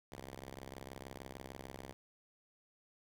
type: ring-modulated tone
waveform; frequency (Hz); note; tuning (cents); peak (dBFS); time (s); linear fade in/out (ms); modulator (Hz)
5% pulse; 66.5; C2; +29; -33; 0.12-1.93; 0; 110
effects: none